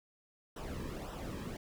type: noise with flanger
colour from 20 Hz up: brown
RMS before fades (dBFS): -42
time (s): 0.56-1.57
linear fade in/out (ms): 5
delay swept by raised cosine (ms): 0.44 to 1.44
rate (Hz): 1.8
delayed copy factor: -0.7
effects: none